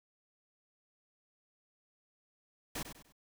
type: noise with echo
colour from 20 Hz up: pink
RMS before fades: -39 dBFS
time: 2.75-2.83 s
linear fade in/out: 5 ms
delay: 98 ms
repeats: 3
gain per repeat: -9 dB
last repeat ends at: 3.124 s
effects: none